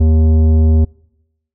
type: tone with tanh clipping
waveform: triangle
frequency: 79 Hz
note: D#2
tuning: 27 cents sharp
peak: -9 dBFS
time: 0-0.85 s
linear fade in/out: 10 ms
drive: 16 dB
effects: noise-tail reverb RT60 0.9 s tail -26 dB re dry